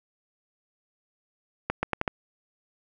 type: accelerating click train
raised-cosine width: 0.5 ms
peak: -10 dBFS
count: 5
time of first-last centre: 1.7-2.078 s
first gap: 130 ms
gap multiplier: 0.79
effects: none